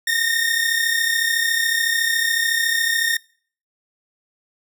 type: tone pair together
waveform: sawtooth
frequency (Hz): 1818.1 / 1852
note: A#6 / A#6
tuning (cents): -44 / -12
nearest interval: unison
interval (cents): 32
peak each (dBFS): -17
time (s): 0.07-3.17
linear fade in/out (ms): 5
effects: noise-tail reverb RT60 0.5 s tail -25 dB re dry